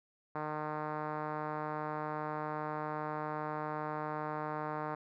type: tone with low-pass filter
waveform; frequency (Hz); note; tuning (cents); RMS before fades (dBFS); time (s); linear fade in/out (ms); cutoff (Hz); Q
5% pulse; 152.5; D#3; -34; -38; 0.35-4.95; 5; 1100; 1.3
effects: none